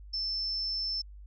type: tone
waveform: sine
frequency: 5300 Hz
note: E8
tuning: 9 cents sharp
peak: -30 dBFS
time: 0.13-1.02 s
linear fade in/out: 10 ms
effects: added 50 Hz sine -45 dBFS peak until 1.26 s